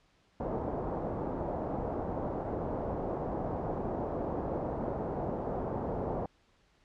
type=low-pass noise; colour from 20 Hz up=white; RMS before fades=-35 dBFS; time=0.4-6.26 s; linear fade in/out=2 ms; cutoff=760 Hz; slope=24 dB/octave; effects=pink hiss -68 dBFS RMS until 6.84 s + low-pass 5000 Hz 12 dB/octave